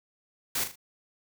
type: noise with echo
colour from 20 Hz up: white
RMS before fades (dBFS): -29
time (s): 0.55-0.64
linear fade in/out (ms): 5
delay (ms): 39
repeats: 3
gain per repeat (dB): -8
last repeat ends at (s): 0.757
effects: none